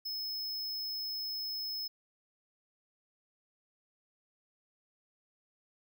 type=tone; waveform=square; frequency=5190 Hz; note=E8; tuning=28 cents flat; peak=-36 dBFS; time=0.05-1.88 s; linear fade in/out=10 ms; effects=none